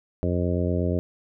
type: harmonic tone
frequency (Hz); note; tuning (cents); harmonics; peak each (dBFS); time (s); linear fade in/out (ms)
88.4; F2; +22; 1 / 2 / 3 / 4 / 5 / 6 / 7; -25 / -28 / -30 / -31 / -32 / -33 / -33; 0.23-0.99; 0
effects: none